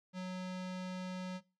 square tone with low-pass filter, 184.2 Hz, F#3, 7 cents flat, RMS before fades -41 dBFS, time 0.13-1.41 s, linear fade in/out 50 ms, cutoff 5100 Hz, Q 1.1, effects noise-tail reverb RT60 0.3 s tail -20 dB re dry

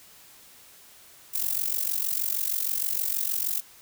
violet noise with amplitude modulation, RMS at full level -24 dBFS, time 1.33-3.61 s, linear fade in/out 20 ms, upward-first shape sine, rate 46.4 Hz, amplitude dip 85%, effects white hiss -52 dBFS RMS until 3.81 s

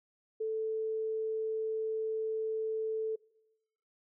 sine tone, 440 Hz, A4, in tune, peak -31 dBFS, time 0.4-3.16 s, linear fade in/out 10 ms, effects noise-tail reverb RT60 0.9 s tail -23 dB re dry

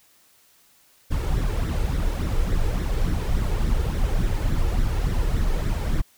brown noise with flanger, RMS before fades -22 dBFS, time 1.1-6.02 s, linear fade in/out 20 ms, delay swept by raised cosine 0.52 to 2.32 ms, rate 3.5 Hz, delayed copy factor +0.55, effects white hiss -58 dBFS RMS until 6.17 s

